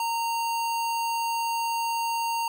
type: tone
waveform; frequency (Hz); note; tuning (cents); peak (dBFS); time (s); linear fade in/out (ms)
square; 924; A#5; -16; -26; 0-2.48; 2
effects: none